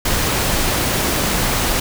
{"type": "noise", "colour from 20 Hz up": "pink", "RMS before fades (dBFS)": -18, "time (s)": [0.05, 1.8], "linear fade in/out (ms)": 5, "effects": []}